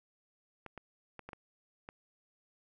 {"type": "clicks", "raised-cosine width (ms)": 0.5, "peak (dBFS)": -30, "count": 6, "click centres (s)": [0.663, 0.777, 1.193, 1.29, 1.332, 1.889], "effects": []}